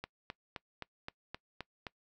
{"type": "click train", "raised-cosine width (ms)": 0.3, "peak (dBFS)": -24, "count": 8, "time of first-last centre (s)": [0.04, 1.868], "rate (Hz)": 3.83, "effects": ["noise-tail reverb RT60 0.1 s tail -23 dB re dry"]}